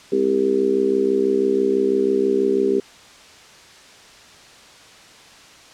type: harmonic tone with a mistuned harmonic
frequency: 66.1 Hz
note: C2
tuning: 18 cents sharp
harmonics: 3 / 4 / 5 / 6 / 7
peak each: -28 / -24 / -26 / -17 / -26 dBFS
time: 0.12-2.8 s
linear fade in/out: 5 ms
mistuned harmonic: 3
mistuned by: +62 cents
effects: white hiss -45 dBFS RMS until 5.73 s + low-pass 6000 Hz 12 dB/octave